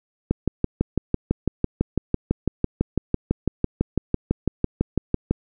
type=click train; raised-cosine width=3 ms; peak=-6 dBFS; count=31; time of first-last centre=0.31-5.31 s; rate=6 Hz; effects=none

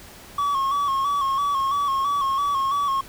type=tone with vibrato; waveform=triangle; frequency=1112 Hz; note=C#6; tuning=5 cents sharp; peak=-18 dBFS; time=0.38-3.01 s; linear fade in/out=5 ms; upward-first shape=square; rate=3 Hz; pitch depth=46 cents each way; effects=pink hiss -44 dBFS RMS until 3.08 s

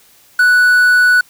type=tone with quantisation; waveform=triangle; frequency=1480 Hz; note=F#6; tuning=in tune; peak=-5 dBFS; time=0.39-1.21 s; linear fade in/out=5 ms; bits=5; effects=white hiss -48 dBFS RMS until 1.29 s

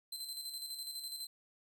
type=tone with tremolo; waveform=sawtooth; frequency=4086 Hz; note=C8; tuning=42 cents flat; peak=-37 dBFS; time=0.12-1.27 s; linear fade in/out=5 ms; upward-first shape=square; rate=12 Hz; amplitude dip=45%; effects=none

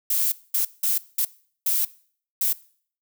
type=noise bursts at uneven times; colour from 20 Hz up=violet; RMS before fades=-22 dBFS; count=6; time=0.1-0.32 / 0.54-0.65 / 0.83-0.98 / 1.18-1.25 / 1.66-1.85 / 2.41-2.53 s; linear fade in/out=5 ms; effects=noise-tail reverb RT60 0.5 s tail -20 dB re dry

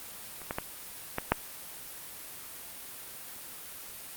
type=clicks; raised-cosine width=0.5 ms; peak=-29 / -17 / -15 / -14 / -6 dBFS; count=5; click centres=0.417 / 0.509 / 0.585 / 1.184 / 1.32 s; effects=white hiss -44 dBFS RMS until 4.16 s + Opus 32 kbps

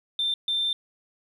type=tone bursts at uneven times; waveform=sine; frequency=3575 Hz; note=A7; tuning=27 cents sharp; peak=-22 dBFS; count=2; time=0.19-0.34 / 0.48-0.73 s; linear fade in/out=2 ms; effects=tanh soft clip ceiling -18 dBFS + 10-bit

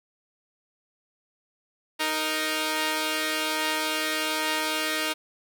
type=tone pair together; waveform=5% pulse; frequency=311.2 / 466.2 Hz; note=D#4 / A#4; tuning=0 / 0 cents; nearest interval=perfect fifth; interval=700 cents; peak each=-15 / -19 dBFS; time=1.99-5.14 s; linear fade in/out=20 ms; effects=none

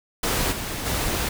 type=noise with level steps; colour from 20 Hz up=pink; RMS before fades=-23 / -30 / -25 dBFS; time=0.23-1.29 s; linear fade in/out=5 ms; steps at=0.51 / 0.85 s; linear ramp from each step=20 ms; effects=none

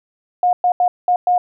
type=tone bursts at uneven times; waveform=sine; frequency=718 Hz; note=F5; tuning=48 cents sharp; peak=-11 dBFS; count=5; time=0.43-0.53 / 0.64-0.72 / 0.8-0.88 / 1.08-1.16 / 1.27-1.38 s; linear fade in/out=2 ms; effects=none

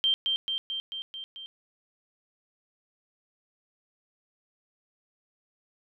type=tone with echo; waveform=sine; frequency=3150 Hz; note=G7; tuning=8 cents sharp; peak=-21 dBFS; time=0.04-0.14 s; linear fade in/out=0 ms; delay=220 ms; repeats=6; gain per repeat=-3 dB; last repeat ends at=1.46 s; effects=none

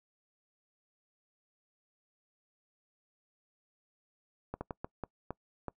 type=slowing click train; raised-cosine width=1 ms; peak=-23 dBFS; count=7; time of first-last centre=4.54-5.683 s; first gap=70 ms; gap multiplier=1.4; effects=noise-tail reverb RT60 0.1 s tail -24 dB re dry

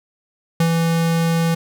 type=tone with ADSR envelope; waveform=square; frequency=165.9 Hz; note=E3; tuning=11 cents sharp; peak=-13 dBFS; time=0.6-1.55 s; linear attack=4 ms; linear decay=72 ms; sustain=-3 dB; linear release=10 ms; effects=none

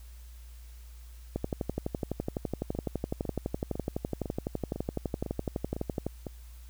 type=two click trains; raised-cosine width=2 ms; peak=-17 / -22 dBFS; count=57 / 8; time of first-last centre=1.36-6.066 / 2.75-6.268 s; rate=11.9 / 1.99 Hz; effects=added 59 Hz sine -45 dBFS peak until 6.69 s + white hiss -60 dBFS RMS until 6.69 s

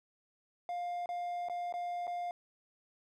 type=tone with dropouts; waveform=triangle; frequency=704 Hz; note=F5; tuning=14 cents sharp; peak=-33 dBFS; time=0.69-2.31 s; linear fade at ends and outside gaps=1 ms; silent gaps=1.059-1.09 / 1.486-1.497 / 1.725-1.739 / 2.07-2.077 s; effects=none

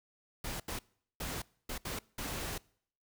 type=noise bursts at uneven times; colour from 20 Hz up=pink; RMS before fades=-39 dBFS; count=6; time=0.44-0.6 / 0.68-0.79 / 1.2-1.42 / 1.69-1.78 / 1.85-1.99 / 2.18-2.58 s; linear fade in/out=5 ms; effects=noise-tail reverb RT60 0.6 s tail -24 dB re dry

